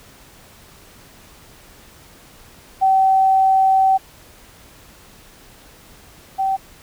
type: tone pair in turn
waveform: sine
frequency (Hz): 767 / 771.9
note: G5 / G5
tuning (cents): -38 / -27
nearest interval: unison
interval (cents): 11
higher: second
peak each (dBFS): -11 / -16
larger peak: first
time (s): 2.81-3.98 / 6.38-6.57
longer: first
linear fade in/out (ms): 20
effects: pink hiss -46 dBFS RMS until 6.82 s